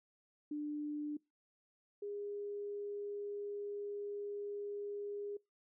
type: tone pair in turn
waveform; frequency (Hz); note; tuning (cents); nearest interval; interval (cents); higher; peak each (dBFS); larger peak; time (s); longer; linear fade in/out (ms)
sine; 297 / 408.6; D4 / G#4; +20 / -28; tritone; 552; second; -37 / -40; first; 0.51-1.17 / 2.02-5.37; second; 5
effects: noise-tail reverb RT60 0.2 s tail -23 dB re dry